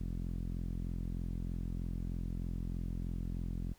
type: tone with low-pass filter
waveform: sawtooth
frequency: 43.2 Hz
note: F1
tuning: 18 cents flat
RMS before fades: -38 dBFS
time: 0-3.74 s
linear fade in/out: 10 ms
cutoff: 220 Hz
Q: 1.7
effects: pink hiss -66 dBFS RMS until 3.78 s